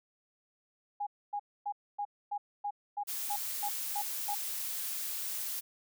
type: tone bursts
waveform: sine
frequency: 820 Hz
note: G#5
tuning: 22 cents flat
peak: -32 dBFS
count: 11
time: 1-4.348 s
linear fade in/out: 10 ms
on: 68 ms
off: 260 ms
type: noise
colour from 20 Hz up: blue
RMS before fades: -37 dBFS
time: 3.07-5.61 s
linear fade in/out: 20 ms
effects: none